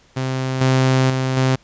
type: tone with level steps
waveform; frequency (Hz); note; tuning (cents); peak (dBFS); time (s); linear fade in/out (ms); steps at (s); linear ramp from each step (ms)
sawtooth; 130.81; C3; 0; -16 / -9 / -14 / -10; 0.16-1.56; 10; 0.61 / 1.1 / 1.37; 2
effects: pink hiss -53 dBFS RMS until 1.63 s + resampled to 16000 Hz